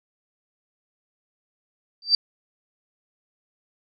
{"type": "tone with exponential growth", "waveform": "sine", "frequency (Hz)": 4665, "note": "D8", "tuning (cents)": -12, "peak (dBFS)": -10, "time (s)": [2.02, 2.15], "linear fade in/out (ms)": 2, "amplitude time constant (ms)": 28, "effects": []}